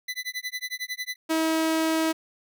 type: tone with tremolo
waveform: 25% pulse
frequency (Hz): 2000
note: B6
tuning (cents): +21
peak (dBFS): -24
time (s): 0.08-1.16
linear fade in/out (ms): 5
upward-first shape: sine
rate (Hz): 11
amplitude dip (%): 100
type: tone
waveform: sawtooth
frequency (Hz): 320.9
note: E4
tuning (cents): -46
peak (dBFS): -18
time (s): 1.29-2.13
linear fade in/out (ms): 20
effects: none